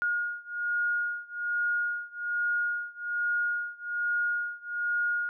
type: beating tone pair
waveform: sine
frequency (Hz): 1431 / 1432.2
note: F6 / F6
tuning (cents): +42 / +43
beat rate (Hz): 1.2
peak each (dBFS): -30 / -31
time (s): 0.02-5.29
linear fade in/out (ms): 0
effects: none